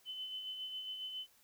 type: tone with tremolo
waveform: sine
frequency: 3034 Hz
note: F#7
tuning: 43 cents sharp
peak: -39 dBFS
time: 0.05-1.27 s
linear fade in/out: 50 ms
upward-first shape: sine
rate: 7.3 Hz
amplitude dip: 40%
effects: white hiss -68 dBFS RMS until 1.43 s